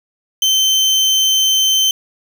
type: tone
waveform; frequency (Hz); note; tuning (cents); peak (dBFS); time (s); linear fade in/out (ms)
30% pulse; 3094; G7; -23; -8; 0.42-1.91; 2
effects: none